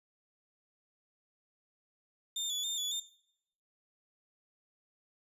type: tone with vibrato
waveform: 30% pulse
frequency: 3520 Hz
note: A7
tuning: in tune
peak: -31 dBFS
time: 2.36-3 s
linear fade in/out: 5 ms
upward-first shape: square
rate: 3.6 Hz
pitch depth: 47 cents each way
effects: noise-tail reverb RT60 0.7 s tail -18 dB re dry + resampled to 32000 Hz